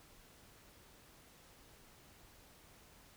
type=silence; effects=pink hiss -62 dBFS RMS until 3.16 s